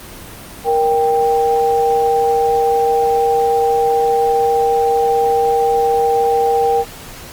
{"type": "tone pair together", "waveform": "sine", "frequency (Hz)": [468.5, 788], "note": ["A#4", "G5"], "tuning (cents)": [9, 9], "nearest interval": "major sixth", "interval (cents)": 900, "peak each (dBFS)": -14, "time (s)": [0.64, 6.85], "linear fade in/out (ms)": 50, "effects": ["pink hiss -34 dBFS RMS until 7.32 s", "Opus 24 kbps"]}